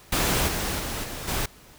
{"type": "noise with level steps", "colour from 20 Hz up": "pink", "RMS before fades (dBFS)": [-23, -28, -31, -35, -27], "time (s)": [0.12, 1.46], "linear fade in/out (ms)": 5, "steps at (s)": [0.47, 0.78, 1.03, 1.27], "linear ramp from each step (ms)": 20, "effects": ["pink hiss -51 dBFS RMS until 1.78 s"]}